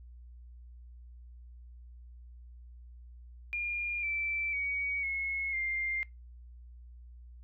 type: tone with pitch steps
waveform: sine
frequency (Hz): 2412 / 2331 / 2253 / 2178 / 2105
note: D7 / D7 / C#7 / C#7 / C7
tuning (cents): +46 / -14 / +28 / -31 / +10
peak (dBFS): -31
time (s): 3.53-6.03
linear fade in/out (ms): 0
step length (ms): 500
effects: noise-tail reverb RT60 0.2 s tail -22 dB re dry + added 60 Hz sine -48 dBFS peak until 7.43 s